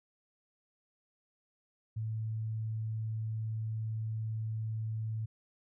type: tone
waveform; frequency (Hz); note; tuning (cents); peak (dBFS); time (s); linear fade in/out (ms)
sine; 110.3; A2; +5; -33; 1.96-5.26; 10
effects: none